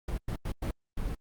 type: noise bursts at uneven times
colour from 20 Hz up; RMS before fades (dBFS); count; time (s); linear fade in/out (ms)
brown; -32; 5; 0.08-0.18 / 0.28-0.36 / 0.45-0.52 / 0.62-0.71 / 0.97-1.15; 5
effects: Opus 48 kbps